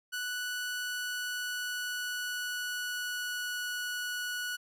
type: tone with pitch glide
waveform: sawtooth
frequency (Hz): 1480 to 1469.8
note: F#6 to F#6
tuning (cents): 0 to -12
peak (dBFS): -30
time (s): 0.12-4.57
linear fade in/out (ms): 20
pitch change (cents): -12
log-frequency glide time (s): 0.55-3.63
effects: none